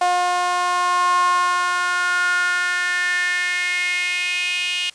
sawtooth tone with high-pass filter sweep, 357.5 Hz, F4, 41 cents sharp, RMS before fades -20 dBFS, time 0.01-4.9 s, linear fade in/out 5 ms, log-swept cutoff 780 to 2800 Hz, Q 6, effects white hiss -49 dBFS RMS until 4.94 s + resampled to 22050 Hz

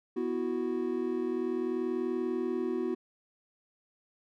triangle chord, B suspended fourth, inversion none, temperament equal, 246.9 / 329.6 / 370 Hz, B3 / E4 / F#4, 0 / 0 / 0 cents, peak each -33 / -33 / -30 dBFS, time 0.16-2.95 s, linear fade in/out 10 ms, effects none

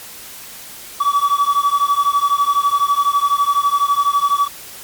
triangle beating tone pair, 1138 / 1150 Hz, C#6 / D6, +45 / -37 cents, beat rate 12 Hz, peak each -14 dBFS, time 1-4.48 s, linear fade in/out 10 ms, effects white hiss -35 dBFS RMS until 4.83 s + MP3 96 kbps

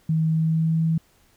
sine tone with pitch glide, 159.6 to 162.2 Hz, D#3 to E3, +44 to -28 cents, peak -18 dBFS, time 0.09-0.98 s, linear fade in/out 5 ms, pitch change +28 cents, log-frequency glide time 0.29-0.81 s, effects pink hiss -60 dBFS RMS until 1.36 s

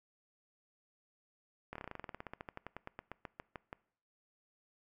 slowing click train, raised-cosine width 0.5 ms, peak -28 dBFS, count 27, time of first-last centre 1.73-3.729 s, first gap 25 ms, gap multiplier 1.08, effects noise-tail reverb RT60 0.6 s tail -22 dB re dry

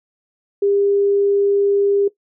sine tone, 401.4 Hz, G4, 41 cents sharp, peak -13 dBFS, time 0.62-2.08 s, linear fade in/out 5 ms, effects noise-tail reverb RT60 0.1 s tail -17 dB re dry

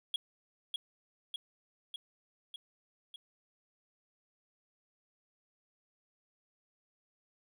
triangle tone with echo, 3313 Hz, G#7, 5 cents flat, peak -29 dBFS, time 0.14-0.16 s, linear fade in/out 2 ms, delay 600 ms, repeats 5, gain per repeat -3 dB, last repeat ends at 3.16 s, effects none

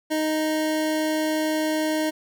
25% pulse tone, 311.1 Hz, D#4, in tune, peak -18 dBFS, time 0.1-2.11 s, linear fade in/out 20 ms, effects none

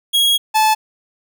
45% pulse tone pair in turn, 3305 / 868.6 Hz, G#7 / A5, -9 / -23 cents, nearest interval octave + major seventh, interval 2314 cents, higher first, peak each -11 dBFS, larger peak neither, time 0.13-0.38 / 0.54-0.75 s, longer first, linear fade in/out 20 ms, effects none

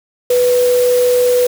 sine tone in noise, 493.9 Hz, B4, in tune, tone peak -9 dBFS, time 0.3-1.47 s, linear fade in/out 5 ms, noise white, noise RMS -25 dBFS, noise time 0.3-1.47 s, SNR +13 dB, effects none

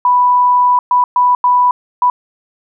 sine tone bursts at uneven times, 987.8 Hz, B5, in tune, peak -7 dBFS, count 5, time 0.05-0.79 / 0.91-1.04 / 1.16-1.35 / 1.44-1.71 / 2.02-2.1 s, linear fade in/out 2 ms, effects none

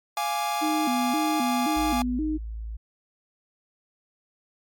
45% pulse chord, D diminished, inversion first, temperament equal, 698.5 / 830.6 / 1174.7 Hz, F5 / Ab5 / D6, 0 / 0 / 0 cents, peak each -31 / -27 / -31 dBFS, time 0.17-2.02 s, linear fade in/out 2 ms
sine tone with vibrato, 277.2 Hz, C#4, in tune, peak -24 dBFS, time 0.61-2.38 s, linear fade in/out 20 ms, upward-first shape square, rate 1.9 Hz, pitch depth 190 cents each way
sine tone, 55 Hz, A1, in tune, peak -31 dBFS, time 1.76-2.77 s, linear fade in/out 10 ms
effects MP3 96 kbps

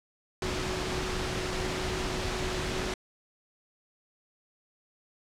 sine tone in noise, 370 Hz, F#4, in tune, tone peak -36 dBFS, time 0.42-2.94 s, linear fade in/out 2 ms, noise pink, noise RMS -32 dBFS, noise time 0.42-2.94 s, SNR -7 dB, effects low-pass 6000 Hz 12 dB/octave

